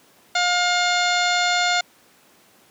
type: harmonic tone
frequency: 711 Hz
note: F5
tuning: 31 cents sharp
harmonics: 1 / 2 / 3 / 4 / 5 / 6 / 7 / 8 / 9 / 10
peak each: -22 / -23 / -25 / -32 / -26 / -27 / -37 / -37 / -39 / -32 dBFS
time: 0.35-1.81 s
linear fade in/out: 5 ms
effects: pink hiss -54 dBFS RMS until 2.7 s + high-pass 200 Hz 12 dB/octave